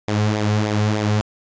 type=tone with flanger; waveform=sawtooth; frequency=105.8 Hz; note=G#2; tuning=33 cents sharp; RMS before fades=-19 dBFS; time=0.08-1.21 s; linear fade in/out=0 ms; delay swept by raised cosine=0.68 to 3.38 ms; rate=3.3 Hz; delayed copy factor=-0.6; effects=resampled to 16000 Hz